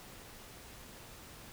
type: silence
effects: pink hiss -52 dBFS RMS until 1.52 s